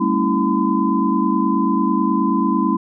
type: tone cluster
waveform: sine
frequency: 197 / 226.3 / 275.4 / 326 / 1016 Hz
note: G3 / A3 / C#4 / E4 / B5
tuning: +9 / +49 / -11 / -19 / +49 cents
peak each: -21 dBFS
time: 0-2.77 s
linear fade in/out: 10 ms
effects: none